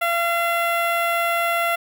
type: tone with notch filter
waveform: 15% pulse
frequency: 683 Hz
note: F5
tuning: 39 cents flat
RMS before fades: -21 dBFS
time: 0.01-1.76 s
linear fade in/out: 10 ms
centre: 6400 Hz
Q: 0.73
effects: none